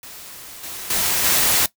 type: noise with level steps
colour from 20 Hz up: white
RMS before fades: -38 / -32 / -20 / -17 dBFS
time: 0.03-1.66 s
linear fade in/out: 2 ms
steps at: 0.63 / 0.9 / 1.24 s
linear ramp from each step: 5 ms
effects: noise-tail reverb RT60 0.1 s tail -18 dB re dry

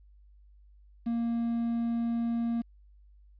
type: tone with quantisation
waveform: triangle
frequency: 233.1 Hz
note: A#3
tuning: in tune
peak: -25 dBFS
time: 1.06-2.62 s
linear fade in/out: 10 ms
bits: 9
effects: added 50 Hz sine -54 dBFS peak until 3.39 s + resampled to 11025 Hz

